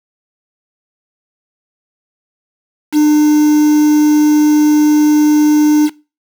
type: tone with quantisation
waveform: triangle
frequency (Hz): 300.8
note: D4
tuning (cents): +42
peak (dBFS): -4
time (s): 2.92-5.9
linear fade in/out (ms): 50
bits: 4
effects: noise-tail reverb RT60 0.3 s tail -22 dB re dry